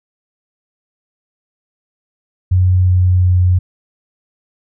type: tone with pitch steps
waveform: sine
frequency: 91.6 / 91.02 / 90.44 Hz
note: F#2 / F#2 / F#2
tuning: -17 / -28 / -39 cents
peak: -8 dBFS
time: 2.51-3.59 s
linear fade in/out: 10 ms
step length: 360 ms
effects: none